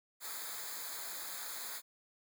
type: noise with comb filter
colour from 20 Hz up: white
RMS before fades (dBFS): -43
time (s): 0.2-1.82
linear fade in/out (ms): 50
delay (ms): 0.35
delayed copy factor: -0.9
effects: none